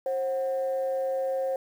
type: tone pair together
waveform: sine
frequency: 533 / 741.9 Hz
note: C5 / F#5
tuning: +32 / +4 cents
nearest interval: tritone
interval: 572 cents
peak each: -25 / -34 dBFS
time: 0.06-1.56 s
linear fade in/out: 2 ms
effects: tanh soft clip ceiling -20 dBFS + 9-bit